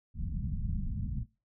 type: low-pass noise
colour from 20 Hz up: pink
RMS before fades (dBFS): -34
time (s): 0.14-1.26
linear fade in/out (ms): 50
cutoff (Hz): 210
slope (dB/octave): 48
effects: noise-tail reverb RT60 0.3 s tail -22 dB re dry

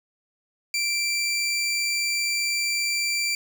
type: tone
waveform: 20% pulse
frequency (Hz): 2349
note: D7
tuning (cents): 0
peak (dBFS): -18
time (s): 0.74-3.35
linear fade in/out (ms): 2
effects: none

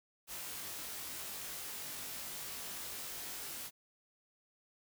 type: noise with comb filter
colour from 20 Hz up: white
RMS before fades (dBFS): -44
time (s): 0.27-3.71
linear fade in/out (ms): 50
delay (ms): 20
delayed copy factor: +1
effects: none

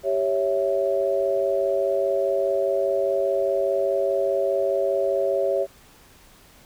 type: chord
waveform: sine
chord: C# diminished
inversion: second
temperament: equal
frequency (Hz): 392 / 554.4 / 659.3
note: G4 / C#5 / E5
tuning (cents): 0 / 0 / 0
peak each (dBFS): -25 / -22 / -26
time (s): 0.03-5.67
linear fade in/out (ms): 50
effects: pink hiss -52 dBFS RMS until 6.65 s

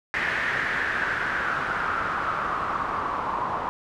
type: noise with low-pass filter sweep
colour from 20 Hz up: white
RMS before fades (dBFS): -27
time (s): 0.14-3.69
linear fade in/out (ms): 0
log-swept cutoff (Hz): 1900 to 1000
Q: 4.8
effects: none

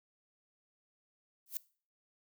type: noise with exponential growth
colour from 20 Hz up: violet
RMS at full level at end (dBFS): -33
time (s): 1.46-1.57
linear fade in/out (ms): 1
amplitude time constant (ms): 23
effects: noise-tail reverb RT60 0.4 s tail -20 dB re dry

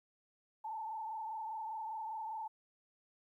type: tone with frequency modulation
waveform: sine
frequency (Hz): 880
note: A5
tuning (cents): 0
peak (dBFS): -39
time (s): 0.64-2.48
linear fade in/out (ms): 10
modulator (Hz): 25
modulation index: 1.3
effects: 13-bit

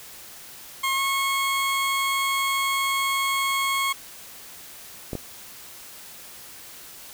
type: tone with pitch glide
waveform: 20% pulse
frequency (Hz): 1076 to 1092.3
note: C6 to C#6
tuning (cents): +48 to -26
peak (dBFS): -17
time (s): 0.83-3.93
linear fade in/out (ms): 10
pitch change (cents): +26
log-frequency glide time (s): 0.95-1
type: clicks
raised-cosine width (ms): 2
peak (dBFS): -16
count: 2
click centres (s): 5.132 / 5.153
effects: white hiss -43 dBFS RMS until 7.13 s

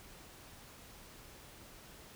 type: silence
effects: pink hiss -55 dBFS RMS until 2.15 s

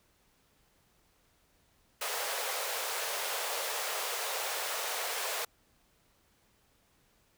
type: high-pass noise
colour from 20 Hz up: pink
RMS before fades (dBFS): -35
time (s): 2.01-5.45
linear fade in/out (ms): 5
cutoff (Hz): 450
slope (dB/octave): 48
effects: pink hiss -69 dBFS RMS until 7.37 s

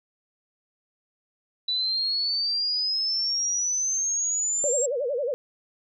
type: exponential sweep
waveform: sine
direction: up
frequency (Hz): 3951 to 7580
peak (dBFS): -23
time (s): 1.68-4.86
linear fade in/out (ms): 5
type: tone with vibrato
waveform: sine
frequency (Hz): 528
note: C5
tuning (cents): +16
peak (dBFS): -24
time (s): 4.64-5.34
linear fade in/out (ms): 0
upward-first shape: sine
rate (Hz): 11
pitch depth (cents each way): 210
effects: none

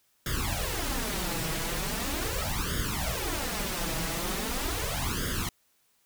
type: noise with flanger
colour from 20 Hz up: pink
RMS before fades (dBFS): -31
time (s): 0.26-5.49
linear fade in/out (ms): 2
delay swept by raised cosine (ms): 0.59 to 6.19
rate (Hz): 0.4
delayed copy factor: +1
effects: white hiss -69 dBFS RMS until 6.05 s

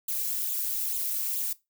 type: noise with flanger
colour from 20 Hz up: violet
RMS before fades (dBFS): -30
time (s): 0.08-1.53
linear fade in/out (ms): 5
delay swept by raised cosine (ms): 0.26 to 2.76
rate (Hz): 2.3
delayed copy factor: +0.7
effects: noise-tail reverb RT60 0.2 s tail -19 dB re dry

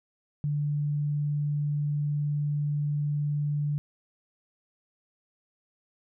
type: tone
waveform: sine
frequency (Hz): 146.83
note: D3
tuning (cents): 0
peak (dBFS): -25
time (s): 0.44-3.78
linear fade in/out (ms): 0
effects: none

